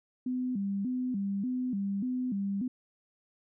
sine tone with vibrato, 223.8 Hz, A3, 30 cents sharp, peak -29 dBFS, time 0.26-2.68 s, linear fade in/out 5 ms, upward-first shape square, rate 1.7 Hz, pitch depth 210 cents each way, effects none

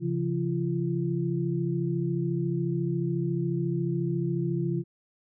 sine tone cluster, 136.3 / 170.4 / 343.5 Hz, C#3 / F3 / F4, -29 / -42 / -29 cents, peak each -29 / -29 / -31 dBFS, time 0-4.84 s, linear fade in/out 50 ms, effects none

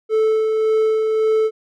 triangle tone with tremolo, 438 Hz, A4, 8 cents flat, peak -11 dBFS, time 0.09-1.51 s, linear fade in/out 50 ms, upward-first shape sine, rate 1.8 Hz, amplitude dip 30%, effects none

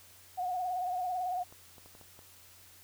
sine tone with vibrato, 728 Hz, F#5, 28 cents flat, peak -31 dBFS, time 0.37-1.44 s, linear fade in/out 20 ms, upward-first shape sine, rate 18 Hz, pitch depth 50 cents each way
clicks, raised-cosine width 1 ms, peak -40 dBFS, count 6, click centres 1.525 / 1.782 / 1.86 / 1.951 / 2.013 / 2.191 s
effects added 90 Hz sine -65 dBFS peak until 2.83 s + white hiss -57 dBFS RMS until 2.83 s

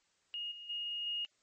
sine tone with level steps, 2860 Hz, F7, 41 cents sharp, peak -37 / -46 / -36 / -34 dBFS, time 0.34-1.25 s, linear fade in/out 0 ms, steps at 0.51 / 0.69 / 1.06 s, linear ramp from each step 10 ms, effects white hiss -74 dBFS RMS until 1.42 s + MP3 32 kbps

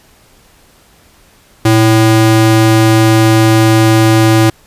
square ring-modulated tone, 222.2 Hz, A3, 17 cents sharp, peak -3 dBFS, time 1.65-4.5 s, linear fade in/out 5 ms, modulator 107 Hz, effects pink hiss -46 dBFS RMS until 4.66 s + resampled to 32000 Hz

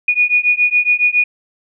sine beating tone pair, 2454 / 2461.2 Hz, D#7 / D#7, -25 / -19 cents, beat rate 7.2 Hz, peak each -14 dBFS, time 0.08-1.24 s, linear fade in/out 5 ms, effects none

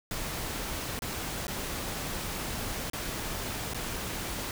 pink noise with dropouts, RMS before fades -35 dBFS, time 0.11-4.51 s, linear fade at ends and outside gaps 1 ms, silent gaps 0.991-1.021 / 1.469-1.48 / 2.899-2.933 / 3.736-3.745 s, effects none

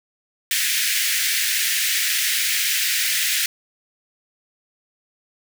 pink high-pass noise, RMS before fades -21 dBFS, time 0.51-3.46 s, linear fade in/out 2 ms, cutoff 1700 Hz, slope 48 dB/octave, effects none

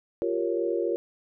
sine chord, G half-diminished seventh, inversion third, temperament equal, 349.2 / 392 / 466.2 / 554.4 Hz, F4 / G4 / Bb4 / Db5, 0 / 0 / 0 / 0 cents, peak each -28 / -32 / -29 / -32 dBFS, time 0.22-0.96 s, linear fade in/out 0 ms, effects none

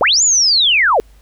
sine linear two-way sweep, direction up then down, 385.6 to 7200 to 385.6 Hz, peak -9 dBFS, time 0.01-1 s, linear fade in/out 0 ms, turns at 0.23 s, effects added 50 Hz sine -42 dBFS peak until 1.21 s + pink hiss -54 dBFS RMS until 1.21 s

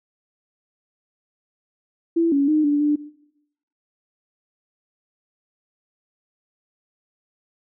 sine tone with pitch steps, 333.6 / 280.4 / 306.8 / 290.9 / 295.7 Hz, E4 / C#4 / D#4 / D4 / D4, +21 / +20 / -24 / -16 / +12 cents, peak -15 dBFS, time 2.16-2.96 s, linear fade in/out 10 ms, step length 160 ms, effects noise-tail reverb RT60 0.8 s tail -19 dB re dry

